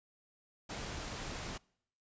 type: noise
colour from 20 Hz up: pink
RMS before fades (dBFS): -42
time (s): 0.69-1.58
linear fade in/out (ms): 10
effects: noise-tail reverb RT60 0.7 s tail -26 dB re dry + resampled to 16000 Hz